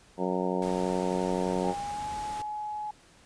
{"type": "harmonic tone", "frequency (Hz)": 91.7, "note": "F#2", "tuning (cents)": -15, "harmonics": [2, 3, 4, 5, 6, 7, 8, 9, 10], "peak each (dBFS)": [-32, -35, -33, -34, -35, -38, -39, -42, -36], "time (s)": [0.17, 1.75], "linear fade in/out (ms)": 50}
{"type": "noise", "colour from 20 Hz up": "pink", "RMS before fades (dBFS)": -43, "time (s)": [0.62, 2.42], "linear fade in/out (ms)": 2}
{"type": "tone with pitch glide", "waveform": "sine", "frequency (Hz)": [810, 844.4], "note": ["G#5", "G#5"], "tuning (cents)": [-43, 29], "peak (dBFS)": -32, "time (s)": [1.64, 2.91], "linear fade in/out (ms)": 5, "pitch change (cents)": 72, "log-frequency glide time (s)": [1.8, 2.07]}
{"effects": ["pink hiss -58 dBFS RMS until 3.25 s", "resampled to 22050 Hz"]}